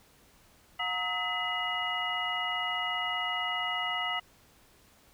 sine tone cluster, 723 / 931 / 1279 / 2008 / 2882 Hz, F#5 / A#5 / D#6 / B6 / F#7, -40 / -2 / +47 / +28 / -46 cents, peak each -37 / -40 / -36 / -34 / -34 dBFS, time 0.79-4.2 s, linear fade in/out 10 ms, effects pink hiss -61 dBFS RMS until 5.13 s

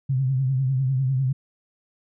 sine tone with vibrato, 132 Hz, C3, 16 cents sharp, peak -19 dBFS, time 0.09-1.33 s, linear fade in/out 10 ms, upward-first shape triangle, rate 10 Hz, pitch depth 89 cents each way, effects none

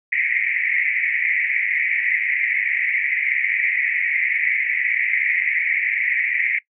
white band-pass noise, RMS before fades -21 dBFS, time 0.12-6.59 s, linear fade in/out 5 ms, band 1900 to 2300 Hz, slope 96 dB/octave, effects noise-tail reverb RT60 0.1 s tail -19 dB re dry

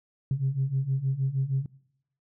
sine beating tone pair, 130.81 / 137.21 Hz, C3 / C#3, 0 / -17 cents, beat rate 6.4 Hz, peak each -28 / -25 dBFS, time 0.31-1.66 s, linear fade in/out 2 ms, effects noise-tail reverb RT60 0.8 s tail -22 dB re dry + tanh soft clip ceiling -18 dBFS

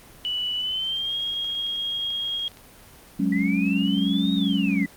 sine tone with pitch glide, 2960 to 3265 Hz, F#7 to G#7, 0 to -30 cents, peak -24 dBFS, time 0.25-2.48 s, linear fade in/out 0 ms, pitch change +170 cents, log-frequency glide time 0.57-1.16 s
clicks, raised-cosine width 0.2 ms, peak -28 dBFS, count 9, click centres 1.34 / 1.445 / 1.551 / 1.665 / 1.76 / 2.105 / 2.395 / 2.517 / 2.572 s
sine chord, F# suspended second, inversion none, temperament equal, 185 / 207.7 / 277.2 Hz, F#3 / G#3 / C#4, 0 / 0 / 0 cents, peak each -24 dBFS, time 3.19-4.86 s, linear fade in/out 10 ms
sine linear two-way sweep, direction up then down, 1941 to 3790 to 1941 Hz, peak -29 dBFS, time 3.32-4.86 s, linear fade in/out 5 ms, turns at 4.34 s
effects pink hiss -48 dBFS RMS until 4.96 s + Opus 24 kbps

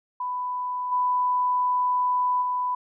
sine tone with level steps, 995 Hz, B5, 13 cents sharp, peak -26 / -20 / -23 dBFS, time 0.2-2.75 s, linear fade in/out 5 ms, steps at 0.91 / 2.41 s, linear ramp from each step 20 ms, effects none

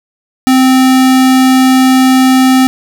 square tone, 260 Hz, C4, 11 cents flat, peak -5 dBFS, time 0.47-2.67 s, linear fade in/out 0 ms, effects none

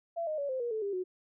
sine tone with pitch steps, 674 / 618.1 / 566.8 / 519.7 / 476.6 / 437 / 400.8 / 367.5 Hz, E5 / D#5 / C#5 / C5 / A#4 / A4 / G4 / F#4, +38 / -12 / +38 / -12 / +38 / -12 / +38 / -12 cents, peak -31 dBFS, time 0.16-1.04 s, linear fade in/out 20 ms, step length 110 ms, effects none

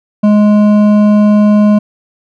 sine tone with hard clipping, 209 Hz, G#3, 11 cents sharp, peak -6 dBFS, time 0.23-1.79 s, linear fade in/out 10 ms, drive 9 dB, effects none

